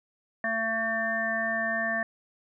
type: harmonic tone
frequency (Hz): 224.9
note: A3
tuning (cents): +38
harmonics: 1 / 3 / 5 / 7 / 8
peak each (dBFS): -36 / -31 / -38 / -39 / -28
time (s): 0.44-2.03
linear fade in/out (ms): 2
effects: none